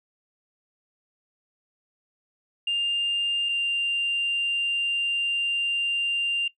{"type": "tone pair in turn", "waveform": "sine", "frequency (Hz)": [2802, 2790], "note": ["F7", "F7"], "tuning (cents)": [5, -2], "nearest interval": "unison", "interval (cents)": 7, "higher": "first", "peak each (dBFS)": -21, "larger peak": "neither", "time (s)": [[2.67, 3.49], [3.49, 6.48]], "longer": "second", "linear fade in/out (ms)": 5, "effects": ["noise-tail reverb RT60 0.1 s tail -20 dB re dry", "tanh soft clip ceiling -19 dBFS"]}